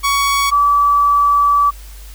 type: tone pair in turn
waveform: sawtooth / sine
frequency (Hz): 1121 / 1151.9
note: C#6 / D6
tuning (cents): +19 / -34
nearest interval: unison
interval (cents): 47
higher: second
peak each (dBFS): -9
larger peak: neither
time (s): 0.03-0.51 / 0.51-1.71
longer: second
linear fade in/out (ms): 20
effects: added 50 Hz sine -32 dBFS peak until 2.14 s + white hiss -42 dBFS RMS until 2.14 s